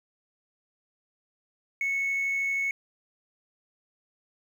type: tone with amplitude modulation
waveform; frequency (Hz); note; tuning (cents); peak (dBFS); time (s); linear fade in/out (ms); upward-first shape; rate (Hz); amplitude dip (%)
sine; 2205; C#7; -10; -22; 1.81-2.71; 2; sine; 72.7; 30
effects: tanh soft clip ceiling -23 dBFS + 9-bit